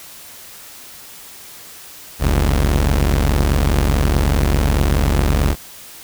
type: tone pair together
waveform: sawtooth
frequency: 44.79 / 71.1 Hz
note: F1 / C#2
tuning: +44 / +45 cents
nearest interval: minor sixth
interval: 801 cents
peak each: -12 dBFS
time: 2.19-5.56 s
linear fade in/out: 50 ms
effects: white hiss -38 dBFS RMS until 6.03 s